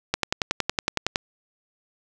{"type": "click train", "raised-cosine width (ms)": 0.2, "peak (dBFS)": -4, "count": 12, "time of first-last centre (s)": [0.14, 1.159], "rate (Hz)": 10.8, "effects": []}